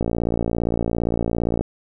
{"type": "click train", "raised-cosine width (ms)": 2, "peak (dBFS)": -8, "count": 93, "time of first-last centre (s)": [0.01, 1.61], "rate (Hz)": 57.5, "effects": []}